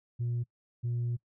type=tone pair in turn; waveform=sine; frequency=119.8 / 119.8 Hz; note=A#2 / A#2; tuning=+48 / +48 cents; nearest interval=unison; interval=0 cents; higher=neither; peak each=-27 dBFS; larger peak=neither; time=0.19-0.44 / 0.83-1.17 s; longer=second; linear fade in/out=20 ms; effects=noise-tail reverb RT60 0.1 s tail -24 dB re dry + tanh soft clip ceiling -27 dBFS